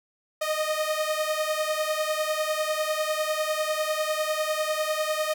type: beating tone pair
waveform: sawtooth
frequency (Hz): 613 / 623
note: D#5 / D#5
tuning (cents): -26 / +2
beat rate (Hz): 10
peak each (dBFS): -24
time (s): 0.41-5.34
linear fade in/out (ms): 10
effects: none